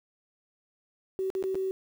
sine tone with dropouts, 380.8 Hz, F#4, 50 cents sharp, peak -27 dBFS, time 1.19-1.71 s, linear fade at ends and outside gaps 0 ms, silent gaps 1.302-1.351 / 1.426-1.439 / 1.546-1.554 s, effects 9-bit

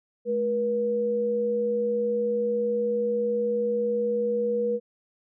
sine tone pair together, 214.2 / 480.8 Hz, A3 / B4, -46 / -46 cents, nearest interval octave + major second, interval 1400 cents, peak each -32 / -23 dBFS, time 0.25-4.8 s, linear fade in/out 50 ms, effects none

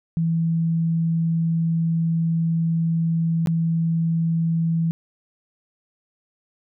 sine tone with dropouts, 164.81 Hz, E3, in tune, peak -18 dBFS, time 0.17-4.91 s, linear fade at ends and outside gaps 0 ms, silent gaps 3.46-3.472 s, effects none

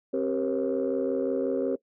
sine tone cluster, 266.5 / 389.1 / 474.3 / 540 Hz, C4 / G4 / A#4 / C#5, +32 / -13 / +30 / -45 cents, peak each -29 dBFS, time 0.13-1.76 s, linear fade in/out 10 ms, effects noise-tail reverb RT60 0.1 s tail -20 dB re dry + tanh soft clip ceiling -18 dBFS

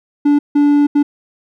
triangle tone bursts at uneven times, 290 Hz, D4, 22 cents flat, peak -6 dBFS, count 3, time 0.25-0.39 / 0.55-0.87 / 0.95-1.03 s, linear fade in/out 10 ms, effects none

